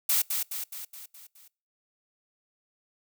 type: noise with echo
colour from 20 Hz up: blue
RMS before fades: -24 dBFS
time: 0.09-0.22 s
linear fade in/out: 5 ms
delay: 210 ms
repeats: 6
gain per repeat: -5 dB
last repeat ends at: 1.48 s
effects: noise-tail reverb RT60 0.4 s tail -26 dB re dry